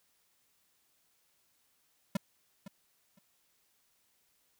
square tone with echo, 195.7 Hz, G3, 3 cents flat, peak -28 dBFS, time 2.15-2.17 s, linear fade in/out 5 ms, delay 510 ms, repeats 2, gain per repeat -15 dB, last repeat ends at 3.19 s, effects white hiss -73 dBFS RMS until 4.59 s

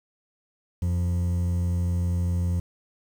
triangle tone pair together, 87.5 / 175 Hz, F2 / F3, +4 / +4 cents, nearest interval octave, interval 1200 cents, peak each -19 / -27 dBFS, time 0.82-2.6 s, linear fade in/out 5 ms, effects tanh soft clip ceiling -18 dBFS + 8-bit

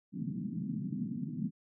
pink band-pass noise, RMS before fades -37 dBFS, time 0.12-1.51 s, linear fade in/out 50 ms, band 140 to 260 Hz, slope 48 dB/octave, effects none

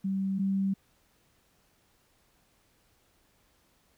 sine tone pair in turn, 192.9 / 194.35 Hz, G3 / G3, -28 / -15 cents, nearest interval unison, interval 13 cents, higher second, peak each -27 / -25 dBFS, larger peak second, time 0.04-0.39 / 0.39-0.74 s, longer neither, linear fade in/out 10 ms, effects pink hiss -68 dBFS RMS until 3.97 s

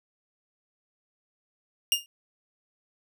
sawtooth tone with exponential decay, 2825 Hz, F7, 19 cents sharp, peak -14 dBFS, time 1.92-2.06 s, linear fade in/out 1 ms, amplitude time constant 30 ms, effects none

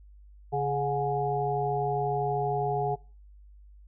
harmonic tone with a mistuned harmonic, 139.5 Hz, C#3, 11 cents sharp, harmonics 1 / 3 / 5 / 6, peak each -32 / -30 / -29 / -34 dBFS, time 0.52-2.96 s, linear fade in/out 20 ms, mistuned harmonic 5, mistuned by +66 cents, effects noise-tail reverb RT60 0.4 s tail -24 dB re dry + added 50 Hz sine -49 dBFS peak until 3.87 s

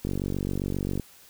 click train, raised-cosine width 3 ms, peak -16 dBFS, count 46, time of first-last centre 0.05-0.997 s, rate 47.5 Hz, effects white hiss -53 dBFS RMS until 1.29 s

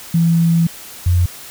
sine tone pair in turn, 166.9 / 88.41 Hz, E3 / F2, +22 / +22 cents, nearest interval major seventh, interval 1100 cents, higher first, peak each -10 dBFS, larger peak neither, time 0.14-0.67 / 1.06-1.26 s, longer first, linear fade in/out 5 ms, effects white hiss -35 dBFS RMS until 1.5 s

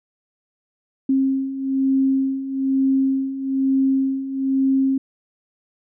sine beating tone pair, 267.2 / 268.3 Hz, C4 / C4, +36 / +44 cents, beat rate 1.1 Hz, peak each -23 / -18 dBFS, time 1.09-4.98 s, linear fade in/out 5 ms, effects none

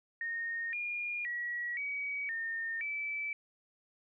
sine tone with pitch steps, 1847 / 2422 / 1921 / 2267 / 1824 / 2312 Hz, A#6 / D#7 / B6 / C#7 / A#6 / D7, -16 / -47 / -48 / +38 / -38 / -28 cents, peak -34 dBFS, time 0.21-3.33 s, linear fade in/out 2 ms, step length 520 ms, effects none

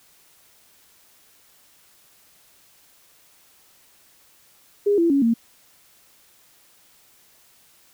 sine tone with pitch steps, 408 / 337.2 / 278.7 / 230.3 Hz, G#4 / E4 / C#4 / A#3, -31 / +39 / +9 / -21 cents, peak -15 dBFS, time 4.86-5.34 s, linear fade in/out 10 ms, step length 120 ms, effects white hiss -56 dBFS RMS until 7.93 s

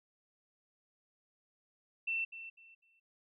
sine tone with echo, 2686 Hz, E7, 32 cents sharp, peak -32 dBFS, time 2.07-2.25 s, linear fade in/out 10 ms, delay 250 ms, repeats 3, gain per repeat -12 dB, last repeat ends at 3 s, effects none

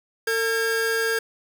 45% pulse tone pair together, 451.1 / 1618.7 Hz, A4 / G#6, +43 / -45 cents, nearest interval octave + minor seventh, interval 2212 cents, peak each -24 dBFS, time 0.27-1.19 s, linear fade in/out 5 ms, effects none

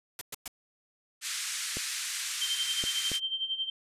white noise bursts, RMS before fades -37 dBFS, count 3, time 0.19-0.479 s, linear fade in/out 2 ms, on 23 ms, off 110 ms
white band-pass noise, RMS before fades -35 dBFS, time 1.21-3.2 s, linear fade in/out 50 ms, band 1500 to 9100 Hz, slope 24 dB/octave
clicks, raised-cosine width 2 ms, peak -24 dBFS, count 3, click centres 1.77 / 2.839 / 3.117 s
sine tone with tremolo, 3136 Hz, G7, in tune, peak -27 dBFS, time 2.41-3.7 s, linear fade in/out 5 ms, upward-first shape sine, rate 11 Hz, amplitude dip 75%
effects resampled to 32000 Hz

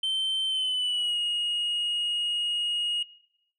sine tone with pitch glide, 3100 to 2876 Hz, G7 to F#7, -20 to -50 cents, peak -22 dBFS, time 0.03-3.03 s, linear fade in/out 5 ms, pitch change -130 cents, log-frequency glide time 0.47-1.18 s, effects noise-tail reverb RT60 0.9 s tail -22 dB re dry + tanh soft clip ceiling -24 dBFS

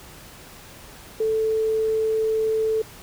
sine tone, 440 Hz, A4, in tune, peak -19 dBFS, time 1.2-2.82 s, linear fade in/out 5 ms, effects pink hiss -44 dBFS RMS until 3.02 s

